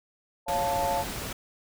sine chord, Db augmented, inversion none, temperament equal, 554.4 / 698.5 / 880 Hz, Db5 / F5 / A5, 0 / 0 / 0 cents, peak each -31 / -29 / -28 dBFS, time 0.46-1.05 s, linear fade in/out 50 ms
pink noise, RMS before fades -35 dBFS, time 0.48-1.33 s, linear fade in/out 5 ms
effects none

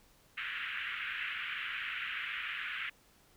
pink band-pass noise, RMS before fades -39 dBFS, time 0.37-2.9 s, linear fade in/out 10 ms, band 1400 to 3000 Hz, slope 48 dB/octave, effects pink hiss -65 dBFS RMS until 3.36 s

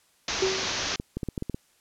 white low-pass noise, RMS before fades -30 dBFS, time 0.28-0.96 s, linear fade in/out 2 ms, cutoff 6500 Hz, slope 96 dB/octave
sine tone with exponential decay, 380.6 Hz, F#4, 49 cents sharp, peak -19 dBFS, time 0.42-0.8 s, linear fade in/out 5 ms, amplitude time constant 81 ms
clicks, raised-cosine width 3 ms, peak -17 dBFS, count 8, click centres 0.999 / 1.17 / 1.232 / 1.287 / 1.378 / 1.424 / 1.497 / 1.545 s
effects white hiss -64 dBFS RMS until 1.8 s + low-pass 11000 Hz 12 dB/octave

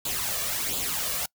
white noise with flanger, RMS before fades -29 dBFS, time 0.05-1.26 s, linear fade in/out 5 ms, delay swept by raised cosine 0.26 to 1.76 ms, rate 1.4 Hz, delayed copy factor +0.6, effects noise-tail reverb RT60 0.1 s tail -25 dB re dry

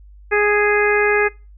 harmonic tone, 415.3 Hz, G#4, in tune, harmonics 1 / 2 / 3 / 4 / 5 / 6, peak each -16 / -24 / -25 / -19 / -22 / -25 dBFS, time 0.31-1.29 s, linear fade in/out 20 ms, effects noise-tail reverb RT60 0.3 s tail -24 dB re dry + added 50 Hz sine -40 dBFS peak until 1.57 s

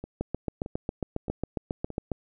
two click trains, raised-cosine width 2 ms, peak -23 / -15 dBFS, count 4 / 15, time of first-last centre 0.04-1.903 / 0.21-2.117 s, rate 1.61 / 7.34 Hz, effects none

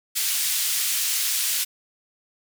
white band-pass noise, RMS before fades -24 dBFS, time 0.15-1.65 s, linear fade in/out 20 ms, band 2400 to 15000 Hz, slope 12 dB/octave, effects none

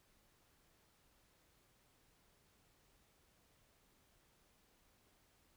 silence, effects pink hiss -73 dBFS RMS until 5.56 s

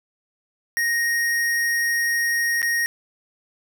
square tone with dropouts, 1868 Hz, A#6, 3 cents sharp, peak -20 dBFS, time 0.77-2.86 s, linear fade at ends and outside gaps 0 ms, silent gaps 2.618-2.628 s, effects none

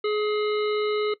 harmonic tone with a mistuned harmonic, 421.8 Hz, G#4, 27 cents sharp, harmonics 1 / 3 / 5 / 7 / 9 / 10, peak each -22 / -32 / -36 / -39 / -41 / -42 dBFS, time 0.04-1.14 s, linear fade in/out 5 ms, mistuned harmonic 10, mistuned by -64 cents, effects noise-tail reverb RT60 0.1 s tail -18 dB re dry

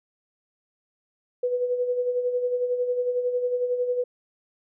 sine tone with tremolo, 493.9 Hz, B4, in tune, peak -20 dBFS, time 1.43-4.04 s, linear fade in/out 5 ms, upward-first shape sine, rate 11 Hz, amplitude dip 55%, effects none

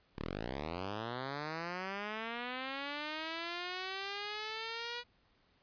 5% pulse linear sweep, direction up, 30.87 to 486.7 Hz, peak -27 dBFS, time 0.15-5.04 s, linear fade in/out 50 ms, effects pink hiss -71 dBFS RMS until 5.62 s + resampled to 11025 Hz

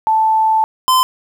sine / square tone pair in turn, 879 / 1028.5 Hz, A5 / C6, -2 / -30 cents, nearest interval minor third, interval 272 cents, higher second, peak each -10 dBFS, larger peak neither, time 0.07-0.64 / 0.88-1.03 s, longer first, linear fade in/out 0 ms, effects 8-bit

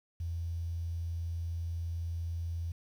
sine tone, 84.1 Hz, E2, 35 cents sharp, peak -33 dBFS, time 0.2-2.72 s, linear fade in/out 5 ms, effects 10-bit

